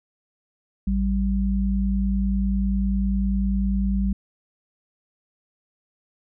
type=tone pair together; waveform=sine; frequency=54.97 / 195 Hz; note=A1 / G3; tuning=-1 / -9 cents; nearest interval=octave + minor seventh; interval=2192 cents; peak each=-22 dBFS; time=0.87-4.13 s; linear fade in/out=5 ms; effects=none